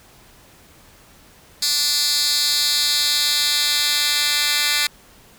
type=tone with high-pass filter sweep; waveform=10% pulse; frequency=293.7 Hz; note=D4; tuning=in tune; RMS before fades=-19 dBFS; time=1.62-4.87 s; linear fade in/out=5 ms; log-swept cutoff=4700 to 2800 Hz; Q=2.2; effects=pink hiss -49 dBFS RMS until 5.38 s